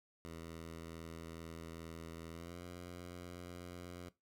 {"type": "tone with pitch glide", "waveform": "10% pulse", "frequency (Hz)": [82.3, 88.21], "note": ["E2", "F2"], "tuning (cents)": [-2, 18], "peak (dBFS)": -39, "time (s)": [0.25, 4.09], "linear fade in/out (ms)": 0, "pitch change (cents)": 120, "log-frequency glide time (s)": [2.3, 2.62], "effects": ["noise-tail reverb RT60 0.2 s tail -18 dB re dry"]}